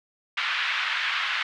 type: band-pass noise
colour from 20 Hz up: pink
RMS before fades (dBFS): -27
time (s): 0.37-1.43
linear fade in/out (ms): 5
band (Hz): 1300 to 3400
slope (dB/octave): 24
effects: none